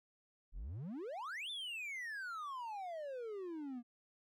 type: exponential two-way sweep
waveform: triangle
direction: up then down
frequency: 34.65 to 3604 to 232 Hz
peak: -40 dBFS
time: 0.52-3.83 s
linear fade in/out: 50 ms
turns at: 1.5 s
effects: none